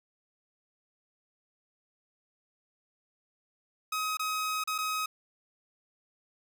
sawtooth tone with dropouts, 1266 Hz, D#6, 30 cents sharp, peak -26 dBFS, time 3.92-5.06 s, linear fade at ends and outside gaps 5 ms, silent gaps 4.171-4.194 / 4.639-4.674 / 4.781-4.785 s, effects none

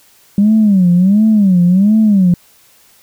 sine tone with vibrato, 196 Hz, G3, in tune, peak -5 dBFS, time 0.38-2.34 s, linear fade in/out 2 ms, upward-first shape sine, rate 1.4 Hz, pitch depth 200 cents each way, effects tanh soft clip ceiling -2 dBFS + white hiss -48 dBFS RMS until 3.02 s

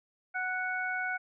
harmonic tone, 740 Hz, F#5, in tune, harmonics 1 / 2 / 3, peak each -37 / -32 / -38 dBFS, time 0.34-1.18 s, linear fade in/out 20 ms, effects none

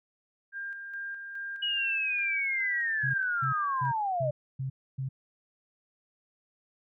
sine tone with tremolo, 1600 Hz, G6, 35 cents sharp, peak -34 dBFS, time 0.52-3.94 s, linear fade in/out 50 ms, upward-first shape square, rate 2.4 Hz, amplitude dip 40%
sine linear sweep, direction down, 2926 to 583 Hz, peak -27 dBFS, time 1.62-4.31 s, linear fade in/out 10 ms
sine tone bursts, 133 Hz, C3, 29 cents sharp, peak -30 dBFS, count 6, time 3.03-5.09 s, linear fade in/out 10 ms, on 110 ms, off 280 ms
effects none

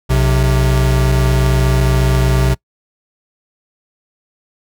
square tone pair together, 61.16 / 129.6 Hz, B1 / C3, -16 / -16 cents, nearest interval octave + minor second, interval 1300 cents, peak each -14 dBFS, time 0.09-2.55 s, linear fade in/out 20 ms, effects noise-tail reverb RT60 0.1 s tail -24 dB re dry

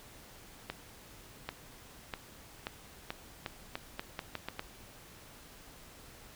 accelerating click train, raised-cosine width 0.3 ms, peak -20 dBFS, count 12, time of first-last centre 0.7-4.594 s, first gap 790 ms, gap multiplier 0.82, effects pink hiss -54 dBFS RMS until 6.35 s

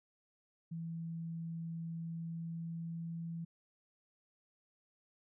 sine tone with pitch glide, 165.4 to 166.65 Hz, E3 to E3, +6 to +19 cents, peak -39 dBFS, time 0.71-3.45 s, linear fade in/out 10 ms, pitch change +13 cents, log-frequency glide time 1.92-3.25 s, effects none

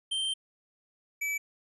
square tone pair in turn, 3136 / 2301 Hz, G7 / D7, 0 / -36 cents, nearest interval perfect fourth, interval 536 cents, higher first, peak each -29 / -30 dBFS, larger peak first, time 0.11-0.34 / 1.21-1.38 s, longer first, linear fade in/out 10 ms, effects resampled to 32000 Hz

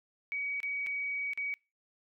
sine tone with dropouts, 2263 Hz, C#7, 35 cents sharp, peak -32 dBFS, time 0.32-1.54 s, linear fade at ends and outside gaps 0 ms, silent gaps 0.603-0.631 / 0.864-0.869 / 1.334-1.375 s, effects noise-tail reverb RT60 0.3 s tail -26 dB re dry

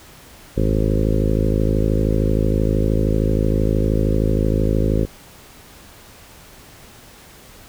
harmonic tone with a mistuned harmonic, 53 Hz, G#1, 36 cents sharp, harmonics 1 / 2 / 3 / 4 / 5 / 6 / 7 / 8 / 9 / 10, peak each -19 / -22 / -24 / -25 / -26 / -27 / -27 / -28 / -29 / -29 dBFS, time 0.56-5.06 s, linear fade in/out 20 ms, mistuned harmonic 1, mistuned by -130 cents, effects pink hiss -44 dBFS RMS until 7.68 s

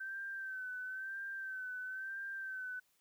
sine tone with vibrato, 1544 Hz, G6, 27 cents flat, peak -40 dBFS, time 0-2.8 s, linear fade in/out 10 ms, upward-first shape sine, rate 1 Hz, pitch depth 48 cents each way, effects white hiss -75 dBFS RMS until 3 s

